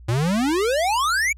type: exponential sweep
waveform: square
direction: up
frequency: 108.9 to 2349 Hz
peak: -19 dBFS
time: 0.08-1.33 s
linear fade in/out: 10 ms
effects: added 60 Hz sine -40 dBFS peak until 1.37 s + low-pass 11000 Hz 12 dB/octave